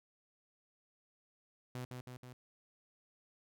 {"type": "tone with echo", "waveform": "sawtooth", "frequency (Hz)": 125.4, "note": "B2", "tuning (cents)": 27, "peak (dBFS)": -37, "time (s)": [1.75, 1.85], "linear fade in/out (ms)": 2, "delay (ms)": 160, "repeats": 3, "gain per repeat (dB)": -3, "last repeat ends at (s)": 2.33, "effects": []}